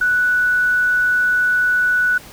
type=tone with quantisation; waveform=sine; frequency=1480 Hz; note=F#6; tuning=in tune; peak=-13 dBFS; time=0.01-2.18 s; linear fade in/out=5 ms; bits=7; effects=pink hiss -40 dBFS RMS until 2.32 s